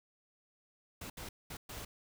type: noise bursts at uneven times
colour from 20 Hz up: pink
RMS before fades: -45 dBFS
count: 4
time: 1.01-1.1 / 1.17-1.29 / 1.5-1.57 / 1.69-1.85 s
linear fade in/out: 5 ms
effects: none